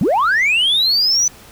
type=linear sweep; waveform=sine; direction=up; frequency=137.1 to 6060 Hz; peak=-10 dBFS; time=0.01-1.28 s; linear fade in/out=2 ms; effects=tanh soft clip ceiling -10 dBFS + pink hiss -42 dBFS RMS until 1.51 s